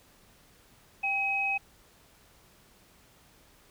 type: tone pair together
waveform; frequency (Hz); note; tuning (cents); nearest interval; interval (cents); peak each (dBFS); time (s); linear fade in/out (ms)
sine; 788 / 2541; G5 / D#7; +9 / +36; octave + minor sixth; 2027; -33 / -27; 1.03-1.58; 10
effects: pink hiss -60 dBFS RMS until 3.7 s